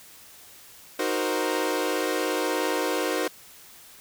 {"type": "chord", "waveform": "sawtooth", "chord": "C half-diminished seventh", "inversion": "first", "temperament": "equal", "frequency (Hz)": [311.1, 370, 466.2, 523.3], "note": ["Eb4", "Gb4", "Bb4", "C5"], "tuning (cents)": [0, 0, 0, 0], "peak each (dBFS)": -26, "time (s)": [0.99, 3.28], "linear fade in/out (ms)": 5, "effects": ["white hiss -49 dBFS RMS until 4 s"]}